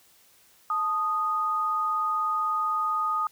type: tone pair together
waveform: sine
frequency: 875.9 / 1240 Hz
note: A5 / D#6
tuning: -8 / -6 cents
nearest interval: tritone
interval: 602 cents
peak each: -33 / -24 dBFS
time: 0.7-3.27 s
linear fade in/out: 2 ms
effects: white hiss -59 dBFS RMS until 3.31 s